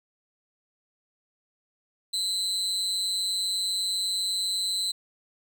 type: tone with amplitude modulation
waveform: 35% pulse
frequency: 4040 Hz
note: B7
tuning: 39 cents sharp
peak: -21 dBFS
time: 2.13-4.92 s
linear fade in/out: 10 ms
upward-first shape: sine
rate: 192 Hz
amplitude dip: 75%
effects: none